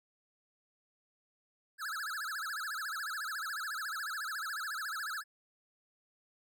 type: tone with vibrato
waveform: square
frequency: 1480 Hz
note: F#6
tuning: in tune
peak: -37 dBFS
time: 1.78-5.24 s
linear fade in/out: 50 ms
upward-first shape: sine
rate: 14 Hz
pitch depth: 270 cents each way
effects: none